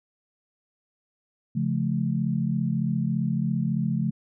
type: chord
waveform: sine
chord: Db augmented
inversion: none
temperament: just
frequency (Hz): 138.59 / 173.24 / 216.5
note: Db3 / F3 / A3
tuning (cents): 0 / -14 / -28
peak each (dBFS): -27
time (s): 1.55-4.11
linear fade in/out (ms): 10
effects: none